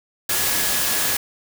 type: tone in noise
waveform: sine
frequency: 1684 Hz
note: G#6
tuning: 24 cents sharp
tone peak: -32 dBFS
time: 0.29-1.17 s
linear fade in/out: 5 ms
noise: white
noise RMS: -21 dBFS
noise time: 0.29-1.17 s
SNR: -14 dB
effects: none